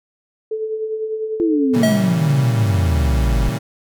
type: tone with tremolo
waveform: sine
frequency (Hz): 437.3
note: A4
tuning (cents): -11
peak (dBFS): -18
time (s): 0.51-1.82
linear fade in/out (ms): 5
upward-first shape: triangle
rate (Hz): 10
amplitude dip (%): 55
type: exponential sweep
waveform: sine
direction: down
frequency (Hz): 347.1 to 46.94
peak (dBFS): -14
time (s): 1.4-3.49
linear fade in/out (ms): 0
type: chord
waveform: 35% pulse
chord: A# diminished seventh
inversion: none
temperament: equal with one note detuned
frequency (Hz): 116.54 / 139.15 / 164.81 / 196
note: A#2 / C#3 / E3 / G3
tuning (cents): 0 / +7 / 0 / 0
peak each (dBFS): -22 / -23 / -26 / -27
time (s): 1.73-3.59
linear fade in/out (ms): 20
type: tone with exponential decay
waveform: square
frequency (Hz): 643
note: E5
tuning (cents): -43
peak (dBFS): -14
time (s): 1.83-2.34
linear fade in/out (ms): 2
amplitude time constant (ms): 110
effects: none